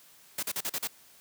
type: noise bursts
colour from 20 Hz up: white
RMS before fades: -32 dBFS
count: 6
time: 0.38-0.874 s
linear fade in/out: 5 ms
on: 49 ms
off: 40 ms
effects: white hiss -57 dBFS RMS until 1.2 s + high-pass 80 Hz 12 dB/octave